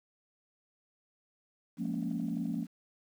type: chord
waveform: sine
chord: Bb minor seventh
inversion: second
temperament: just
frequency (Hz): 174.81 / 209.8 / 233.1 / 279.7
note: F3 / Ab3 / Bb3 / Db4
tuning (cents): +2 / +18 / 0 / +16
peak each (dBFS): -36 / -38 / -35 / -37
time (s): 1.77-2.67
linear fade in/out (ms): 50
effects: tanh soft clip ceiling -25 dBFS + 10-bit